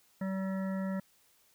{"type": "harmonic tone", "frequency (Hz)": 191.3, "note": "G3", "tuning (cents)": -42, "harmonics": [1, 3, 5, 7, 9, 10], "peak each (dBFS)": [-32, -41, -49, -49, -52, -52], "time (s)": [0.21, 1], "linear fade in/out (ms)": 5, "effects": ["white hiss -67 dBFS RMS until 1.54 s"]}